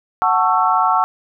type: chord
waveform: sine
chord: F# minor seventh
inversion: none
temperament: just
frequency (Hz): 740 / 888 / 1110 / 1332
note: F#5 / A5 / C#6 / E6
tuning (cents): 0 / +16 / +2 / +18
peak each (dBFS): -18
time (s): 0.22-1.04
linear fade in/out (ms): 0
effects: none